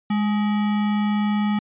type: tone with sample-and-hold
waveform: sine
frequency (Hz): 207.7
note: G#3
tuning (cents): 0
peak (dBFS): -18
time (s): 0.1-1.59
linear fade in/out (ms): 5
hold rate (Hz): 1050
effects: resampled to 8000 Hz